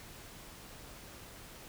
silence, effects pink hiss -51 dBFS RMS until 1.68 s

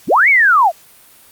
sine linear two-way sweep, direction up then down, 101.4 to 2304 to 606 Hz, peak -7 dBFS, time 0.07-0.72 s, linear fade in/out 50 ms, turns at 0.29 s, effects white hiss -45 dBFS RMS until 1.31 s + Opus 48 kbps

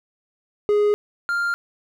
triangle tone pair in turn, 415.3 / 1396.9 Hz, G#4 / F6, 0 / 0 cents, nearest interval octave + major sixth, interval 2100 cents, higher second, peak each -13 / -18 dBFS, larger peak first, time 0.69-0.94 / 1.29-1.54 s, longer neither, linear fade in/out 0 ms, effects none

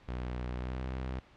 sawtooth tone with pitch glide, 61.74 to 64.25 Hz, B1 to C2, 0 to -31 cents, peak -31 dBFS, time 0.08-1.2 s, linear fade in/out 10 ms, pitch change +69 cents, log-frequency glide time 0.57-0.83 s, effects pink hiss -59 dBFS RMS until 1.36 s + low-pass 3000 Hz 12 dB/octave

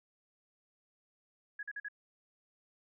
sine tone bursts, 1671 Hz, G#6, 10 cents sharp, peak -38 dBFS, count 4, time 1.59-1.885 s, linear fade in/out 5 ms, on 40 ms, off 45 ms, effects none

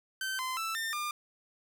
sawtooth tone with pitch steps, 1544 / 1031 / 1324 / 1805 / 1202 Hz, G6 / C6 / E6 / A6 / D6, -27 / -26 / +7 / +44 / +40 cents, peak -29 dBFS, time 0.21-1.11 s, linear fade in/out 2 ms, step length 180 ms, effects none

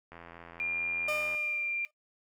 click train, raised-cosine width 0.5 ms, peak -32 dBFS, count 105, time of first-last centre 0.12-1.348 s, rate 84.7 Hz
sine tone with pitch glide, 2400 to 2382 Hz, D7 to D7, +37 to +24 cents, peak -30 dBFS, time 0.6-1.85 s, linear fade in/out 0 ms, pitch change -13 cents, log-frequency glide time 1.39-1.57 s
30% pulse tone with exponential decay, 606 Hz, D#5, 46 cents flat, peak -28 dBFS, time 1.08-1.91 s, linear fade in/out 5 ms, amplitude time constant 180 ms
effects noise-tail reverb RT60 0.1 s tail -17 dB re dry

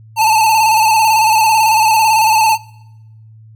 square tone with vibrato, 880 Hz, A5, in tune, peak -9 dBFS, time 0.16-2.58 s, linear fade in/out 50 ms, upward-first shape square, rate 18 Hz, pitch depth 44 cents each way, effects noise-tail reverb RT60 0.9 s tail -23 dB re dry + added 110 Hz sine -37 dBFS peak until 3.55 s

